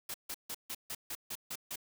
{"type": "noise bursts", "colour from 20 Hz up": "white", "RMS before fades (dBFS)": -40, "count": 9, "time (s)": [0.09, 1.758], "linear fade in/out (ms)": 5, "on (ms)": 52, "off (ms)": 150, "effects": []}